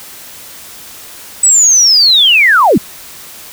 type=linear sweep; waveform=sine; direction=down; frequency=8040 to 146.83 Hz; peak=-4 dBFS; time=1.43-2.78 s; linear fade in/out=5 ms; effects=white hiss -32 dBFS RMS until 3.52 s